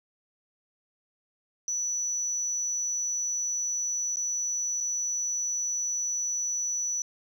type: tone with dropouts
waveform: sine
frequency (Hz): 5930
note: F#8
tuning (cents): +3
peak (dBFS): -26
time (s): 1.68-7.02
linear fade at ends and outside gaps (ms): 1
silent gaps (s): 4.159-4.169 / 4.804-4.808
effects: tanh soft clip ceiling -23 dBFS